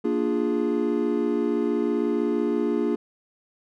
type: chord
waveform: triangle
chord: Bb dominant seventh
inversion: none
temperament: equal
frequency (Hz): 233.1 / 293.7 / 349.2 / 415.3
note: Bb3 / D4 / F4 / Ab4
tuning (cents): 0 / 0 / 0 / 0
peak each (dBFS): -25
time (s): 0.04-2.96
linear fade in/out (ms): 10
effects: none